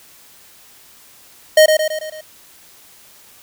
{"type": "tone with echo", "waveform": "square", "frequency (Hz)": 622, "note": "D#5", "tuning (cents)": -1, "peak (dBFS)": -6, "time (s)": [1.57, 1.66], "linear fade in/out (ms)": 5, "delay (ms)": 110, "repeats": 5, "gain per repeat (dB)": -5, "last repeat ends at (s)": 2.21, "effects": ["white hiss -46 dBFS RMS until 3.42 s"]}